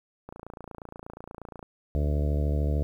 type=click train; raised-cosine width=1 ms; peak=-26 dBFS; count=39; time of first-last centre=0.29-1.628 s; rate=28.4 Hz
type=harmonic tone; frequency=73.42 Hz; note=D2; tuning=in tune; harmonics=1 / 2 / 3 / 4 / 5 / 6 / 7 / 8 / 9; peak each=-24 / -31 / -39 / -37 / -43 / -39 / -40 / -42 / -42 dBFS; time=1.95-2.83 s; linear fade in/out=0 ms
effects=10-bit